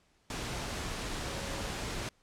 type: tone in noise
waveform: sine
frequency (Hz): 551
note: C#5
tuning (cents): -11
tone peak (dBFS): -45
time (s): 1.27-1.67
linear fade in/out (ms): 2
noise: pink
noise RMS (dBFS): -37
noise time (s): 0.3-2.09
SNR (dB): -11
effects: pink hiss -69 dBFS RMS until 2.22 s + low-pass 8000 Hz 12 dB/octave